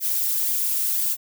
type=noise with flanger; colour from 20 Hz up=violet; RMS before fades=-23 dBFS; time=0-1.17 s; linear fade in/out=50 ms; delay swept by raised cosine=0.71 to 3.41 ms; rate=2 Hz; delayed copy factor=-0.7; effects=none